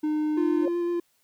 triangle tone, 304.9 Hz, D#4, 35 cents flat, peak -21 dBFS, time 0.03-0.66 s, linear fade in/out 10 ms
triangle tone with vibrato, 346.3 Hz, F4, 15 cents flat, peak -22 dBFS, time 0.37-1 s, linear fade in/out 5 ms, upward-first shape square, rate 7.9 Hz, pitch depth 8 cents each way
sine tone with exponential growth, 543 Hz, C#5, 36 cents flat, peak -23 dBFS, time 0.58-0.68 s, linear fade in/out 2 ms, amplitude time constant 20 ms
effects white hiss -68 dBFS RMS until 1.23 s

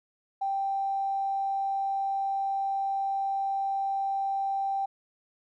triangle tone with tanh clipping, 784 Hz, G5, in tune, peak -26 dBFS, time 0.41-4.86 s, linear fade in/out 10 ms, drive 3 dB, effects none

